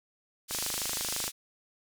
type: band-pass noise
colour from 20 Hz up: pink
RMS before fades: -34 dBFS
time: 0.48-1.32 s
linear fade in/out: 50 ms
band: 4300 to 13000 Hz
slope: 12 dB/octave
type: click train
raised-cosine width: 0.5 ms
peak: -21 dBFS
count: 21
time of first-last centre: 0.51-1.279 s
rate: 26 Hz
effects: none